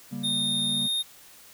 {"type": "chord", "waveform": "triangle", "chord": "G diminished", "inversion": "second", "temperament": "just", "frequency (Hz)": [141.12, 196, 235.2], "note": ["Db3", "G3", "Bb3"], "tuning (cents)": [31, 0, 16], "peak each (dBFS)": [-36, -34, -32], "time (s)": [0.11, 0.88], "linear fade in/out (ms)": 20}
{"type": "tone with pitch glide", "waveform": "square", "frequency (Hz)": [3664, 3685], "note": ["A#7", "A#7"], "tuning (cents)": [-31, -21], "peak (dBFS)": -25, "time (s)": [0.23, 1.03], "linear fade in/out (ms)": 20, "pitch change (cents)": 10, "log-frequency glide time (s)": [0.69, 0.86]}
{"effects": ["white hiss -51 dBFS RMS until 1.53 s"]}